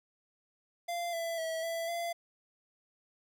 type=tone with pitch steps; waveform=square; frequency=691 / 668 / 649 / 665 / 683 Hz; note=F5 / E5 / E5 / E5 / F5; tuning=-19 / +23 / -27 / +15 / -39 cents; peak=-34 dBFS; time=0.88-2.13 s; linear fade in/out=10 ms; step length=250 ms; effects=11-bit